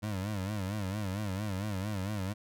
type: tone with vibrato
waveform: 25% pulse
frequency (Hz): 100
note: G2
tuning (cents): +35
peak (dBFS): -29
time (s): 0.02-2.34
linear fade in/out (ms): 20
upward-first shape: sine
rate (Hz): 4.4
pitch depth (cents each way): 130
effects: none